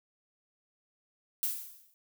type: noise with exponential decay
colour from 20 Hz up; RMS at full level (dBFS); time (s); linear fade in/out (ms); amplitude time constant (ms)
violet; -29; 1.43-1.94; 0; 110
effects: none

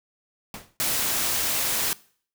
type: noise with exponential decay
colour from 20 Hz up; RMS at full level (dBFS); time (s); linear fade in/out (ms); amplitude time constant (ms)
pink; -34; 0.54-0.77; 1; 48
type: noise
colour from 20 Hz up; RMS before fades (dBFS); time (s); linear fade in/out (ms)
white; -25; 0.8-1.93; 0
effects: noise-tail reverb RT60 0.5 s tail -21 dB re dry

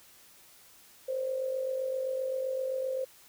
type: tone with amplitude modulation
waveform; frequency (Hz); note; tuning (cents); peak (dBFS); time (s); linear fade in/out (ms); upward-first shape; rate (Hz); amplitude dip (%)
sine; 523.3; C5; 0; -27; 1.08-3.05; 10; sine; 47.7; 55
effects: white hiss -57 dBFS RMS until 3.28 s

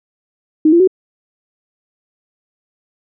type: tone with pitch steps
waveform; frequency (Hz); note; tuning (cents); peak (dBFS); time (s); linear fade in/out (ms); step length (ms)
sine; 311.1 / 341.2 / 374.3; D#4 / F4 / F#4; 0 / -40 / +20; -6; 0.65-0.875; 5; 75
effects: none

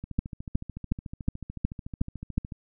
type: two click trains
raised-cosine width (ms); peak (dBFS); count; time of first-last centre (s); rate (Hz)
5; -12 / -24; 7 / 35; 0.19-2.38 / 0.04-2.522; 2.74 / 13.7
effects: none

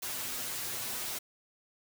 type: noise with comb filter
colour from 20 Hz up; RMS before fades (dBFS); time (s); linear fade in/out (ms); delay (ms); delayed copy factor
white; -37; 0.02-1.19; 10; 8; +0.9
effects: none

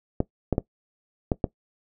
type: clicks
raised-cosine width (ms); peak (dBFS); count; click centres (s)
2; -8; 5; 0.204 / 0.527 / 0.581 / 1.318 / 1.442
effects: noise-tail reverb RT60 0.1 s tail -18 dB re dry

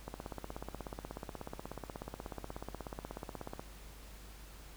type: click train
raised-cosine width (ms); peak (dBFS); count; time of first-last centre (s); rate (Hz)
1; -27; 59; 0.08-3.595; 16.5
effects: added 50 Hz sine -51 dBFS peak until 4.76 s + pink hiss -56 dBFS RMS until 4.76 s

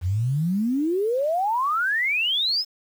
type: exponential sweep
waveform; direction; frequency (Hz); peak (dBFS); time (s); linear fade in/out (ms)
sine; up; 83.4 to 5330; -20; 0.01-2.65; 50
effects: 8-bit

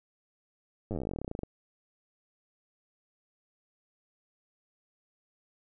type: slowing click train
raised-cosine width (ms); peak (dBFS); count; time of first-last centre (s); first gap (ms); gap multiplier
2; -22; 25; 0.91-1.434; 9; 1.07
effects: none

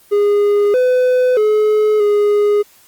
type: tone with pitch steps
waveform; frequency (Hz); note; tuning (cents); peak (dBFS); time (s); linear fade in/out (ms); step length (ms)
triangle; 410.4 / 504 / 426.6 / 413.9; G#4 / B4 / G#4 / G#4; -21 / +35 / +46 / -6; -8; 0.11-2.63; 20; 630
effects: white hiss -48 dBFS RMS until 2.87 s + Opus 24 kbps

